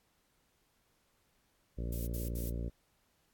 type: harmonic tone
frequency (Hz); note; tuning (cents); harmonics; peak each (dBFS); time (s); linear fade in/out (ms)
58.27; A#1; 0; 1 / 2 / 3 / 4 / 5 / 6 / 7 / 8 / 9 / 10; -36 / -42 / -46 / -48 / -50 / -52 / -53 / -54 / -55 / -56; 1.77-2.7; 20
type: noise bursts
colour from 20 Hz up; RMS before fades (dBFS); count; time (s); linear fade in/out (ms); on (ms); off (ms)
violet; -45; 3; 1.92-2.5; 5; 150; 65
effects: pink hiss -74 dBFS RMS until 3.33 s + AAC 64 kbps